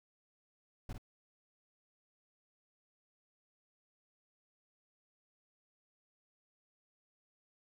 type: noise with echo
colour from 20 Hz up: brown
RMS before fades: -40 dBFS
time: 0.89-0.93 s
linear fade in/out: 5 ms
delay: 51 ms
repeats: 1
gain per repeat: -5 dB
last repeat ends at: 0.981 s
effects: none